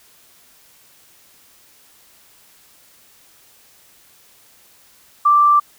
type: tone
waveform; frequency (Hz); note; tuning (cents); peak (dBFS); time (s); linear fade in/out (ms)
sine; 1174.7; D6; 0; -9; 5.25-5.6; 10
effects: white hiss -51 dBFS RMS until 5.78 s